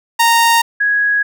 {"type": "tone pair in turn", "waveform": ["sawtooth", "sine"], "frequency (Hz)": [927, 1662.3], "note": ["A#5", "G#6"], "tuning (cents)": [-10, 1], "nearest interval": "minor seventh", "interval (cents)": 1011, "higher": "second", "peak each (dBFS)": [-5, -11], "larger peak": "first", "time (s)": [[0.19, 0.62], [0.8, 1.23]], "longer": "neither", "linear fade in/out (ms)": 10, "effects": []}